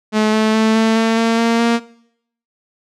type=tone with pitch steps; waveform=sawtooth; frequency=215.2 / 217.7 / 220.2 / 222.8 / 225.4 / 228 / 230.6 / 233.3 Hz; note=A3 / A3 / A3 / A3 / A3 / A#3 / A#3 / A#3; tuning=-38 / -18 / +2 / +22 / +42 / -38 / -19 / +2 cents; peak=-8 dBFS; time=0.12-1.8 s; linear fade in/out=50 ms; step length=210 ms; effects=noise-tail reverb RT60 0.7 s tail -20 dB re dry + low-pass 6000 Hz 12 dB/octave